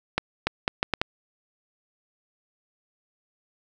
accelerating click train, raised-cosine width 0.3 ms, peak -6 dBFS, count 6, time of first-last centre 0.18-1.015 s, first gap 290 ms, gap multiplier 0.72, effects none

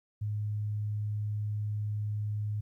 sine tone, 105.1 Hz, G#2, 21 cents sharp, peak -30 dBFS, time 0.21-2.61 s, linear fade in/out 10 ms, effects 12-bit

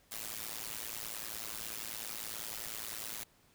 white noise with amplitude modulation, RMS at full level -38 dBFS, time 0.11-3.24 s, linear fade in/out 10 ms, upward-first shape sine, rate 110 Hz, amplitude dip 100%, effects pink hiss -67 dBFS RMS until 3.54 s

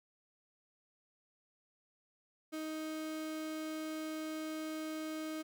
35% pulse tone, 313.1 Hz, D#4, 11 cents sharp, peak -37 dBFS, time 2.52-5.43 s, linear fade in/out 20 ms, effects none

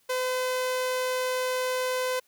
sawtooth tone, 509 Hz, C5, 48 cents flat, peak -22 dBFS, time 0.09-2.2 s, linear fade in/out 10 ms, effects white hiss -66 dBFS RMS until 2.27 s

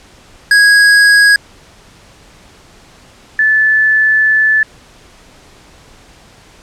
square / sine tone pair in turn, 1654 / 1742.8 Hz, G#6 / A6, -8 / -17 cents, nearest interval minor second, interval 91 cents, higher second, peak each -5 / -7 dBFS, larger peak first, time 0.51-1.36 / 3.39-4.63 s, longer second, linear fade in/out 2 ms, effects pink hiss -42 dBFS RMS until 6.62 s + low-pass 8000 Hz 12 dB/octave

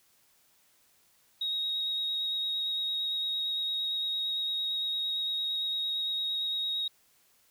sine tone with vibrato, 3773 Hz, A#7, 20 cents sharp, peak -28 dBFS, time 1.41-6.88 s, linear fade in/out 5 ms, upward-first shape square, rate 8.8 Hz, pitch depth 9 cents each way, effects tanh soft clip ceiling -24 dBFS + white hiss -66 dBFS RMS until 7.5 s

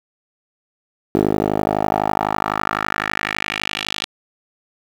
10% pulse tone with band-pass filter sweep, 51.91 Hz, G#1, in tune, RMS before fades -21 dBFS, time 1.15-4.05 s, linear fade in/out 0 ms, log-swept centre 400 to 3600 Hz, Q 2.4, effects 7-bit

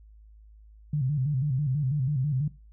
sine tone with vibrato, 138.59 Hz, C#3, in tune, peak -23 dBFS, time 0.93-2.48 s, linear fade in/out 5 ms, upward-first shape square, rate 6.1 Hz, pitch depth 120 cents each way, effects noise-tail reverb RT60 0.3 s tail -19 dB re dry + added 53 Hz sine -49 dBFS peak until 2.72 s

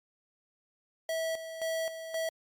square tone with tremolo, 650 Hz, E5, 24 cents flat, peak -31 dBFS, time 1.09-2.29 s, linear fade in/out 2 ms, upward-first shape square, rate 1.9 Hz, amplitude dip 65%, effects Opus 48 kbps

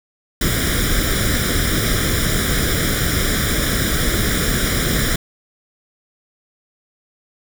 pink noise with comb filter, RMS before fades -18 dBFS, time 0.41-5.16 s, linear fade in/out 5 ms, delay 0.56 ms, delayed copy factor +0.85, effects none

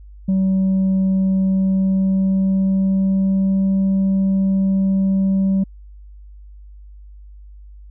sine tone with pitch glide, 190.4 to 192.83 Hz, F#3 to G3, +50 to -28 cents, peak -11 dBFS, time 0.28-5.64 s, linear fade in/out 10 ms, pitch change +22 cents, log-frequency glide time 1.3-3.64 s, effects tanh soft clip ceiling -13 dBFS + added 50 Hz sine -37 dBFS peak until 7.9 s

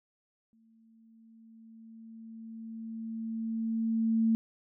sine tone with exponential growth, 224.9 Hz, A3, 38 cents sharp, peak -22 dBFS, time 0.53-4.35 s, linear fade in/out 0 ms, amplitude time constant 830 ms, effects none

